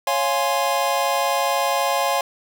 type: chord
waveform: square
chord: Db major seventh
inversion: none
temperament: equal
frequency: 554.4 / 698.5 / 830.6 / 1046.5 Hz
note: Db5 / F5 / Ab5 / C6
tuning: 0 / 0 / 0 / 0 cents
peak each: -25 dBFS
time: 0.07-2.21 s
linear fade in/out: 2 ms
effects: none